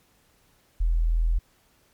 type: tone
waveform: sine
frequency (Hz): 41.2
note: E1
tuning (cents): 0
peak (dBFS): -19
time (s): 0.8-1.39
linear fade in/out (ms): 10
effects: pink hiss -63 dBFS RMS until 1.93 s + MP3 96 kbps